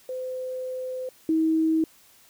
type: tone pair in turn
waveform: sine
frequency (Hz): 512 / 319.8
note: C5 / D#4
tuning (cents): -38 / +48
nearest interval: minor sixth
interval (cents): 814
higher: first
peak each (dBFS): -29 / -19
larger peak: second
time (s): 0.09-1.09 / 1.29-1.84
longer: first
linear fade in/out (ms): 2
effects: white hiss -56 dBFS RMS until 2.29 s